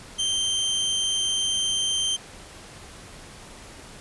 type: tone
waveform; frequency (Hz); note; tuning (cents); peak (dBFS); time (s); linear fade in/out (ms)
sawtooth; 3136; G7; 0; -19; 0.18-2.17; 20
effects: pink hiss -44 dBFS RMS until 4 s + resampled to 24000 Hz